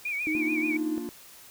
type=tone with vibrato; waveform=sine; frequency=2349 Hz; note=D7; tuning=in tune; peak=-28 dBFS; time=0.05-0.77 s; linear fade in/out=5 ms; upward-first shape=sine; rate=6.9 Hz; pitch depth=93 cents each way
type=tone; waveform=sine; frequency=311.1 Hz; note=D#4; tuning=in tune; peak=-27 dBFS; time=0.27-0.98 s; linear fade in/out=0 ms
type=chord; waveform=triangle; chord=Bb major; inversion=none; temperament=equal; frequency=233.1 / 293.7 / 349.2 Hz; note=Bb3 / D4 / F4; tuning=0 / 0 / 0 cents; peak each=-35 dBFS; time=0.35-1.09 s; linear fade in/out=0 ms
effects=white hiss -50 dBFS RMS until 1.5 s